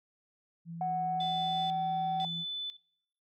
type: tone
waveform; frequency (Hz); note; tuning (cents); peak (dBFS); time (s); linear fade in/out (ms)
sine; 167.4; E3; +27; -39; 0.65-2.45; 50
type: tone with pitch glide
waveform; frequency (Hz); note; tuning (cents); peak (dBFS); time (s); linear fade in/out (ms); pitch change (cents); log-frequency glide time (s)
sine; 740 to 759.9; F#5 to F#5; 0 to +46; -29; 0.81-2.25; 2; +46; 1.04-1.68
type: tone with tremolo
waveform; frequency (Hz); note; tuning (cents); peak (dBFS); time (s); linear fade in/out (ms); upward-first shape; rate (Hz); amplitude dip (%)
sine; 3500; A7; -10; -34; 1.2-2.77; 5; square; 1; 80
effects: noise-tail reverb RT60 0.7 s tail -25 dB re dry + tanh soft clip ceiling -22 dBFS